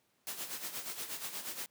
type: noise with tremolo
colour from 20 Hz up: white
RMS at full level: -39 dBFS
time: 0.27-1.66 s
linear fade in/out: 0 ms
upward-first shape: sine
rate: 8.4 Hz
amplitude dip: 65%
effects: pink hiss -74 dBFS RMS until 1.7 s + high-pass 150 Hz 12 dB/octave